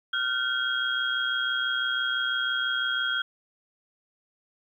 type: tone cluster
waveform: sine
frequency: 1403 / 1529 / 3272 Hz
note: F6 / G6 / G#7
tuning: +8 / -44 / -26 cents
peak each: -29 dBFS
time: 0.13-3.22 s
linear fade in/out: 5 ms
effects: 10-bit